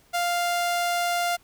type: tone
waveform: sawtooth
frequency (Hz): 698.5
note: F5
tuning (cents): 0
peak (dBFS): -19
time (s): 0.13-1.37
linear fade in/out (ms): 20
effects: pink hiss -59 dBFS RMS until 1.43 s